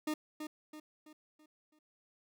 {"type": "tone with echo", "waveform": "40% pulse", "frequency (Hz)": 306.2, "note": "D#4", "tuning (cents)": -28, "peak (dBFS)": -32, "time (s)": [0.07, 0.14], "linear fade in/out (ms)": 5, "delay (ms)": 330, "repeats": 5, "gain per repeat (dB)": -7, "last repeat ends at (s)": 1.79, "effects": []}